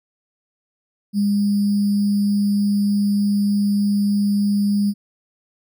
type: tone with sample-and-hold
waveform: sine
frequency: 203.3 Hz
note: G#3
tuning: 37 cents flat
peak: -15 dBFS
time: 1.13-4.94 s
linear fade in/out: 50 ms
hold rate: 4900 Hz
effects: none